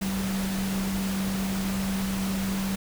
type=tone in noise; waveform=sine; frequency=192.8 Hz; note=G3; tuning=28 cents flat; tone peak=-26 dBFS; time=0.01-2.76 s; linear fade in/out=10 ms; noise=pink; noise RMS=-34 dBFS; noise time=0.01-2.76 s; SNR=+5 dB; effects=none